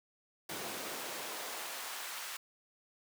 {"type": "noise with high-pass filter sweep", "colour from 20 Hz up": "pink", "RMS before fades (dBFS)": -42, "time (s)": [0.49, 2.37], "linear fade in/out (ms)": 5, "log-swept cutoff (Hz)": [240, 1300], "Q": 0.84, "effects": []}